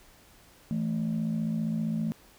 sine tone pair together, 164.81 / 220 Hz, E3 / A3, 0 / 0 cents, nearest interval perfect fourth, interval 500 cents, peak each -29 / -27 dBFS, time 0.71-2.12 s, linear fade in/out 0 ms, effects tanh soft clip ceiling -23 dBFS + pink hiss -57 dBFS RMS until 2.38 s

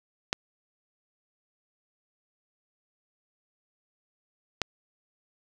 clicks, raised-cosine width 0.2 ms, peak -8 dBFS, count 2, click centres 0.329 / 4.617 s, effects none

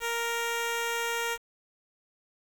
10% pulse tone, 466.3 Hz, A#4, 1 cent sharp, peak -20 dBFS, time 0-1.38 s, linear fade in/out 50 ms, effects 8-bit

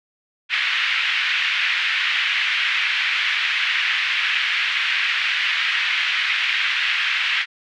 pink band-pass noise, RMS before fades -21 dBFS, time 0.49-7.46 s, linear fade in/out 50 ms, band 1800 to 3100 Hz, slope 24 dB/octave, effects none

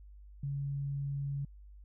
sine tone, 140 Hz, C#3, 18 cents sharp, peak -33 dBFS, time 0.43-1.45 s, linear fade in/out 5 ms, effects added 50 Hz sine -50 dBFS peak until 1.84 s

